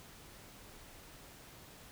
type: silence
effects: pink hiss -55 dBFS RMS until 1.91 s